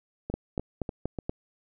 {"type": "two click trains", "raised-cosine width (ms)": 2, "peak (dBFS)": [-19, -16], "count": [4, 5], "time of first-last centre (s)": [[0.3, 1.188], [0.34, 1.295]], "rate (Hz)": [3.38, 4.19], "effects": []}